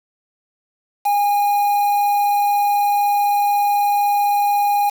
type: tone with quantisation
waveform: triangle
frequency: 817 Hz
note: G#5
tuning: 29 cents flat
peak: -12 dBFS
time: 1.05-4.9 s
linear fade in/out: 10 ms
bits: 5
effects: none